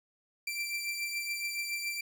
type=beating tone pair; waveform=sawtooth; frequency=2349 / 2356.1 Hz; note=D7 / D7; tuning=0 / +5 cents; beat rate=7.1 Hz; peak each=-31 / -37 dBFS; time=0.47-2.01 s; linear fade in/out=5 ms; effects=none